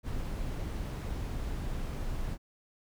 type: noise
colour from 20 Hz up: brown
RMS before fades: -35 dBFS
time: 0.03-2.38 s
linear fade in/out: 50 ms
effects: none